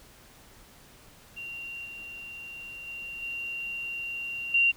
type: tone with level steps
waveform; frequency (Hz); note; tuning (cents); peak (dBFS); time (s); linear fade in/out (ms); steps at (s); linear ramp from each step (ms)
sine; 2764; F7; -19; -36 / -39 / -36 / -32 / -19; 1.36-4.72; 20; 1.85 / 2.87 / 3.22 / 4.54; 5
effects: pink hiss -54 dBFS RMS until 4.76 s